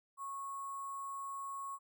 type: tone with sample-and-hold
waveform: sine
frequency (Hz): 1100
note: C#6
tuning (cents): -14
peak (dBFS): -40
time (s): 0.17-1.79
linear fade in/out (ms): 50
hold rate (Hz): 8820
effects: none